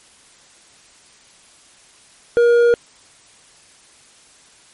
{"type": "tone with hard clipping", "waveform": "sine", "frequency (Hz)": 474.4, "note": "A#4", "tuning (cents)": 30, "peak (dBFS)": -11, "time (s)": [2.37, 2.74], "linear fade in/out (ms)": 0, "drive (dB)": 5, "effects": ["white hiss -49 dBFS RMS until 4.73 s", "MP3 48 kbps"]}